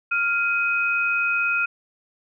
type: tone pair together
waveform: sine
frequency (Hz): 1398.3 / 2516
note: F6 / D#7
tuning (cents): +2 / +19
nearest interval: minor seventh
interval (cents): 1017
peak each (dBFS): -22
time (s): 0.11-1.66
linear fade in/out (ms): 10
effects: none